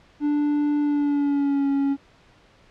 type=tone with pitch glide; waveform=triangle; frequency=293.7 to 277.7 Hz; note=D4 to C#4; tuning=0 to +3 cents; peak=-17 dBFS; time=0.2-1.97 s; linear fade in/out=50 ms; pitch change=-97 cents; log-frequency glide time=0.8-1.68 s; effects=pink hiss -55 dBFS RMS until 2.7 s + low-pass 4000 Hz 12 dB/octave